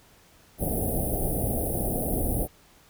pink band-stop noise, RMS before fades -27 dBFS, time 0.58-2.48 s, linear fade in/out 50 ms, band 770 to 9300 Hz, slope 96 dB/octave, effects pink hiss -57 dBFS RMS until 2.89 s

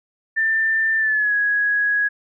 sine tone with pitch glide, 1785 to 1665.5 Hz, A6 to G#6, +24 to +4 cents, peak -16 dBFS, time 0.36-2.09 s, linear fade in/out 20 ms, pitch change -120 cents, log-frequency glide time 0.97-1.34 s, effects none

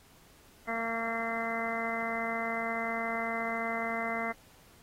harmonic tone, 228.4 Hz, A#3, 35 cents flat, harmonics 1 / 2 / 3 / 4 / 5 / 6 / 7 / 8 / 9, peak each -39 / -41 / -36 / -44 / -40 / -42 / -45 / -44 / -36 dBFS, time 0.67-4.33 s, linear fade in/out 20 ms, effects pink hiss -60 dBFS RMS until 4.82 s + AAC 48 kbps

